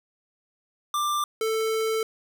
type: tone pair in turn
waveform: square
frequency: 1184 / 442.5 Hz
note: D6 / A4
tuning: +14 / +10 cents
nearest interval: octave + perfect fourth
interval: 1704 cents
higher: first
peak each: -24 / -24 dBFS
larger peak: neither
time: 0.94-1.24 / 1.41-2.03 s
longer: second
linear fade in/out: 2 ms
effects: none